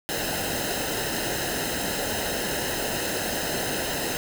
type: noise with comb filter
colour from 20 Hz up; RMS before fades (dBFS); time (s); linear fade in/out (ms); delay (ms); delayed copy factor
pink; -28; 0.09-4.17; 0; 0.87; -0.75
effects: none